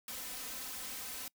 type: noise with comb filter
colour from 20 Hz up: white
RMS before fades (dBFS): -43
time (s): 0.08-1.28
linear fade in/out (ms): 2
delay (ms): 3.9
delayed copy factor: +0.9
effects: noise-tail reverb RT60 0.1 s tail -24 dB re dry